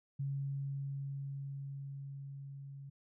sine tone with level ramp, 138.59 Hz, C#3, in tune, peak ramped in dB -34 to -46 dBFS, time 0.19-2.9 s, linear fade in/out 10 ms, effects none

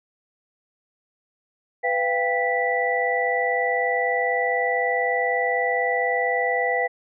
sine tone cluster, 496.7 / 688 / 788 / 1968 Hz, B4 / F5 / G5 / B6, +10 / -26 / +9 / -7 cents, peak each -25 / -26 / -27 / -24 dBFS, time 1.83-6.88 s, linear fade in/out 20 ms, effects none

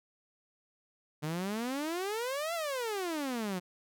sawtooth exponential two-way sweep, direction up then down, 146.83 to 693 to 174.6 Hz, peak -29 dBFS, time 1.22-3.6 s, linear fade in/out 20 ms, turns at 2.54 s, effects none

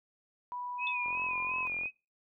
sine tone with pitch glide, 983 to 1015.9 Hz, B5 to B5, -8 to +49 cents, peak -36 dBFS, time 0.52-1.67 s, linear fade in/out 0 ms, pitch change +57 cents, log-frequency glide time 1.09-1.43 s
sine tone with vibrato, 2489 Hz, D#7, in tune, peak -32 dBFS, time 0.78-1.91 s, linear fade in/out 50 ms, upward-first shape sine, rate 2.8 Hz, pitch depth 59 cents each way
sine tone with exponential decay, 3520 Hz, A7, in tune, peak -33 dBFS, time 0.87-0.96 s, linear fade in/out 1 ms, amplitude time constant 19 ms
click train, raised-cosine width 1 ms, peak -35 dBFS, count 36, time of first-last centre 1.06-1.857 s, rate 43.9 Hz
effects noise-tail reverb RT60 0.3 s tail -26 dB re dry

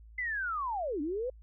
sine linear two-way sweep, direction down then up, 2056 to 277.2 to 527 Hz, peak -31 dBFS, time 0.18-1.3 s, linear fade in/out 5 ms, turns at 1.01 s, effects added 55 Hz sine -50 dBFS peak until 1.42 s

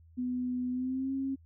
sine tone with pitch glide, 249.8 to 269.3 Hz, B3 to C#4, +20 to -50 cents, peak -30 dBFS, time 0.17-1.36 s, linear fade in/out 20 ms, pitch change +130 cents, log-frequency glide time 0.71-1.12 s, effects added 82 Hz sine -55 dBFS peak until 1.45 s

